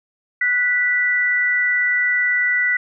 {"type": "tone pair together", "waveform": "sine", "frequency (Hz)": [1478.1, 1970], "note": ["F#6", "B6"], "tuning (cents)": [-2, -5], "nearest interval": "perfect fourth", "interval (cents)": 497, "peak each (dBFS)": [-22, -16], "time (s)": [0.41, 2.77], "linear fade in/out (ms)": 5, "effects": []}